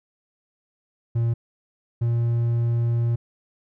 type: tone pair in turn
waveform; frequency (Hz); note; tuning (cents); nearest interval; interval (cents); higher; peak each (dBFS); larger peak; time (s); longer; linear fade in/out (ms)
triangle; 116.54 / 117.55; A#2 / A#2; 0 / +15; unison; 15; second; -17; neither; 1.15-1.34 / 2.01-3.16; second; 10
effects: none